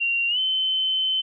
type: tone with pitch glide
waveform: sine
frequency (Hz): 2761 to 3064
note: F7 to G7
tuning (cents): -20 to -40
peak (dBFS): -20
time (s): 0-1.22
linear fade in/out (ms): 20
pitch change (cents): +180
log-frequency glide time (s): 0.28-0.39
effects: none